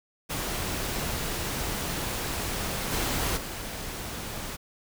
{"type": "noise with level steps", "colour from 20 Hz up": "pink", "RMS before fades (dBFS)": [-31, -28, -36], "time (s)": [0.29, 4.57], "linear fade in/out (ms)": 20, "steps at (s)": [2.91, 3.36], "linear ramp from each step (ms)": 20, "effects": []}